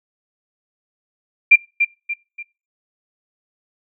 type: tone with echo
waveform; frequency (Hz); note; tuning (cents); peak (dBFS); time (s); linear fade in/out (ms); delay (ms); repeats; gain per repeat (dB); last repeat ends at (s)
sine; 2379; D7; +22; -4; 1.51-1.56; 10; 290; 3; -8; 2.43
effects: noise-tail reverb RT60 0.3 s tail -24 dB re dry